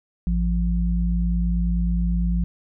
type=tone pair together; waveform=sine; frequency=55.12 / 174.3 Hz; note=A1 / F3; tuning=+4 / -3 cents; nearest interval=octave + minor sixth; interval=1993 cents; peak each=-20 / -23 dBFS; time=0.27-2.44 s; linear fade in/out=0 ms; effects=none